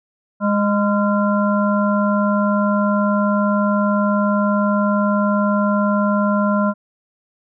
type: harmonic tone with a mistuned harmonic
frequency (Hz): 205.2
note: G#3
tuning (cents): -21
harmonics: 1 / 3 / 5 / 7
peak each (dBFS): -16 / -21 / -23 / -24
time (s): 0.4-6.74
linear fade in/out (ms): 50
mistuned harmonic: 7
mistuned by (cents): -70
effects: none